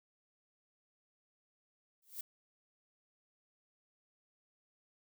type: noise with exponential growth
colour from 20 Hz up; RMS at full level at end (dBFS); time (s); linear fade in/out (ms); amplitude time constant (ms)
violet; -38; 2.02-2.21; 5; 41
effects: none